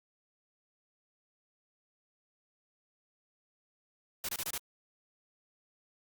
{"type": "noise bursts", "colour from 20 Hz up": "white", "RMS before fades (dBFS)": -36, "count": 5, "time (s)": [4.24, 4.579], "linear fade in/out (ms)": 2, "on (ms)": 47, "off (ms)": 26, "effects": ["Opus 48 kbps"]}